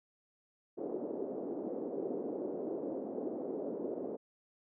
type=band-pass noise; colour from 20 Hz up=pink; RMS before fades=-39 dBFS; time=0.77-4.17 s; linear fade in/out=20 ms; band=290 to 510 Hz; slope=24 dB/octave; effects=none